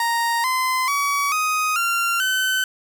30% pulse tone with pitch steps, 932.3 / 1028.5 / 1134.6 / 1251.7 / 1380.8 / 1523.3 Hz, A#5 / C6 / C#6 / D#6 / F6 / F#6, 0 / -30 / +40 / +10 / -20 / +50 cents, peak -16 dBFS, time 0-2.64 s, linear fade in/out 2 ms, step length 440 ms, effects none

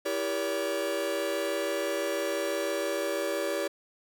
45% pulse chord, E diminished seventh, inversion none, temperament just, 329.6 / 395.6 / 474.7 / 569.6 Hz, E4 / G4 / Bb4 / Db5, 0 / +16 / +31 / +47 cents, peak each -36 / -34 / -37 / -31 dBFS, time 0.05-3.68 s, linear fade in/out 10 ms, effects none

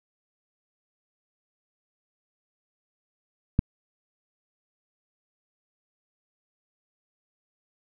click, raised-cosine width 5 ms, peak -7 dBFS, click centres 3.591 s, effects none

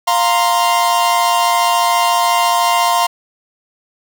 45% pulse chord, F suspended fourth, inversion none, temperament equal, 698.5 / 932.3 / 1046.5 Hz, F5 / Bb5 / C6, 0 / 0 / 0 cents, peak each -16 dBFS, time 0.07-3.07 s, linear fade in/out 10 ms, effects none

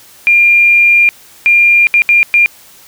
sine tone bursts at uneven times, 2400 Hz, D7, 37 cents sharp, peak -4 dBFS, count 5, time 0.27-1.09 / 1.46-1.87 / 1.94-2.02 / 2.09-2.23 / 2.34-2.46 s, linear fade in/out 0 ms, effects white hiss -40 dBFS RMS until 2.87 s

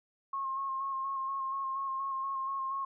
sine tone with vibrato, 1078 Hz, C#6, 49 cents flat, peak -32 dBFS, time 0.33-2.85 s, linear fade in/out 5 ms, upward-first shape square, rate 4.2 Hz, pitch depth 21 cents each way, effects none

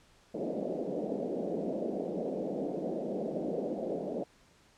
white band-pass noise, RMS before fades -35 dBFS, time 0.34-4.24 s, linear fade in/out 5 ms, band 170 to 630 Hz, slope 48 dB/octave, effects pink hiss -63 dBFS RMS until 4.77 s + low-pass 8000 Hz 12 dB/octave

